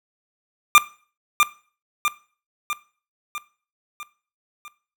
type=tone with echo; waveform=25% pulse; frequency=1196 Hz; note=D6; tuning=31 cents sharp; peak=-4 dBFS; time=0.75-0.78 s; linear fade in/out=0 ms; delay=650 ms; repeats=6; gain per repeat=-5 dB; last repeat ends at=4.68 s; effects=noise-tail reverb RT60 0.4 s tail -18 dB re dry